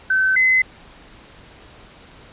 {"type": "tone pair in turn", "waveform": "sine", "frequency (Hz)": [1532, 2041], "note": ["G6", "C7"], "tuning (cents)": [-40, -44], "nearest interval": "perfect fourth", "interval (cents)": 496, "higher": "second", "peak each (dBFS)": [-14, -12], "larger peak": "second", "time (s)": [[0.1, 0.36], [0.36, 0.62]], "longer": "neither", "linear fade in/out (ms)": 5, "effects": ["pink hiss -45 dBFS RMS until 2.32 s", "resampled to 8000 Hz"]}